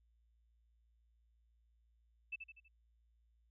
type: tone with echo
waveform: sine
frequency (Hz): 2637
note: E7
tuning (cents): 0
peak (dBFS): -39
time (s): 2.32-2.36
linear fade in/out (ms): 10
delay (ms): 81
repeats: 4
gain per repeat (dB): -6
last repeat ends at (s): 2.684
effects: added 57 Hz sine -70 dBFS peak until 3.5 s